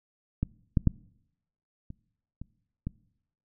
clicks, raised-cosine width 5 ms, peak -14 / -10 / -8 / -28 / -26 / -19 dBFS, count 6, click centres 0.43 / 0.772 / 0.873 / 1.904 / 2.416 / 2.87 s, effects noise-tail reverb RT60 0.8 s tail -23 dB re dry

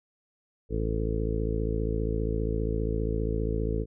harmonic tone, 55 Hz, A1, in tune, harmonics 1 / 2 / 3 / 4 / 5 / 6 / 7 / 8 / 9, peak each -29 / -33 / -36 / -38 / -38 / -38 / -43 / -33 / -41 dBFS, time 0.69-3.86 s, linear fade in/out 50 ms, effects none

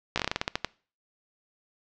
slowing click train, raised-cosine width 0.2 ms, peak -8 dBFS, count 12, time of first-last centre 0.16-0.646 s, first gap 16 ms, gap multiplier 1.19, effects noise-tail reverb RT60 0.4 s tail -23 dB re dry + low-pass 5000 Hz 12 dB/octave

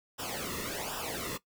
pink noise with flanger, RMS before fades -37 dBFS, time 0.18-1.38 s, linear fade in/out 20 ms, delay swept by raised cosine 0.46 to 1.32 ms, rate 1.3 Hz, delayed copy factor -0.8, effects noise-tail reverb RT60 0.1 s tail -17 dB re dry

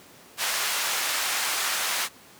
pink band-pass noise, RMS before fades -27 dBFS, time 0.37-2.09 s, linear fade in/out 50 ms, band 1100 to 14000 Hz, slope 12 dB/octave, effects pink hiss -50 dBFS RMS until 2.39 s + high-pass 150 Hz 12 dB/octave

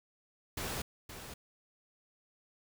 pink noise with echo, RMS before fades -38 dBFS, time 0.57-0.82 s, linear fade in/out 5 ms, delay 520 ms, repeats 1, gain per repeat -9 dB, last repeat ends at 1.34 s, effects none

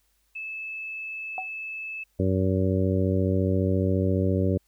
sine tone, 2614 Hz, E7, 15 cents flat, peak -32 dBFS, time 0.35-2.04 s, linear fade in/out 10 ms
sine tone with exponential decay, 754 Hz, F#5, 32 cents sharp, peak -25 dBFS, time 1.38-1.49 s, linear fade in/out 1 ms, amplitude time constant 23 ms
harmonic tone, 94.5 Hz, F#2, 37 cents sharp, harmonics 1 / 2 / 3 / 4 / 5 / 6, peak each -24 / -27 / -29 / -30 / -31 / -32 dBFS, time 2.19-4.58 s, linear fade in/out 10 ms
effects added 50 Hz sine -70 dBFS peak until 4.67 s + white hiss -70 dBFS RMS until 4.67 s

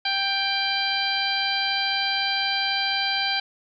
harmonic tone with a mistuned harmonic, 787 Hz, G5, 7 cents sharp, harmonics 1 / 2 / 3 / 4 / 5 / 6, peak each -29 / -29 / -29 / -29 / -29 / -29 dBFS, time 0.05-3.4 s, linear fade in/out 5 ms, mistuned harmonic 5, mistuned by +34 cents, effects none

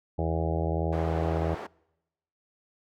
harmonic tone, 81.4 Hz, E2, 21 cents flat, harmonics 1 / 2 / 4 / 5 / 6 / 7 / 8 / 9 / 10, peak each -29 / -32 / -35 / -36 / -37 / -37 / -38 / -39 / -39 dBFS, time 0.18-1.55 s, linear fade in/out 10 ms
white band-pass noise, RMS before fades -39 dBFS, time 0.92-1.67 s, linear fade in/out 10 ms, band 300 to 910 Hz, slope 12 dB/octave
effects noise-tail reverb RT60 0.9 s tail -25 dB re dry

